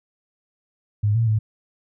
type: tone with pitch steps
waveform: sine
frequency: 104.4 / 114.9 / 108.6 Hz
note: G#2 / A#2 / A2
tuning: +10 / -25 / -22 cents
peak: -16 dBFS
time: 1.03-1.39 s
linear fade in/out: 10 ms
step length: 120 ms
effects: none